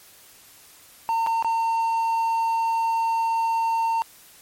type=tone with dropouts; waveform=triangle; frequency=910 Hz; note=A#5; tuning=42 cents flat; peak=-18 dBFS; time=1.09-4.02 s; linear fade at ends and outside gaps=0 ms; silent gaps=1.264-1.27 / 1.425-1.446 s; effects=white hiss -50 dBFS RMS until 4.41 s + MP3 64 kbps